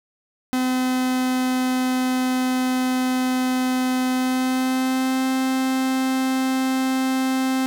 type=tone with pitch glide; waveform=45% pulse; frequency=255.4 to 261.8 Hz; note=C4 to C4; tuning=-42 to +1 cents; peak=-19 dBFS; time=0.53-7.66 s; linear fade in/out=0 ms; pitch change=+43 cents; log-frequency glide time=4.11-5.28 s; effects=none